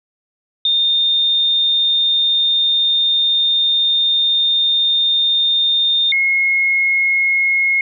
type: tone pair in turn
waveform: sine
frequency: 3638 / 2163 Hz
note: A#7 / C#7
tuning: -43 / -43 cents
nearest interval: major sixth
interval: 900 cents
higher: first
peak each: -12 dBFS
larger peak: neither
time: 0.65-6.12 / 6.12-7.81 s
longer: first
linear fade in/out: 2 ms
effects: none